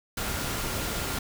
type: tone in noise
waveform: sine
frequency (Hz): 1400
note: F6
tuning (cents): +4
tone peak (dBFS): -42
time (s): 0.17-1.19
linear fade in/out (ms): 5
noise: pink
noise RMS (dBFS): -31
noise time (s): 0.17-1.19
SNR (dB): -14
effects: none